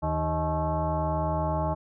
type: tone with frequency modulation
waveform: sine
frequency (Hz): 392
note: G4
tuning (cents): 0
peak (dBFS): -24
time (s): 0.02-1.75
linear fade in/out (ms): 20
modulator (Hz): 234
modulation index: 2.6
effects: none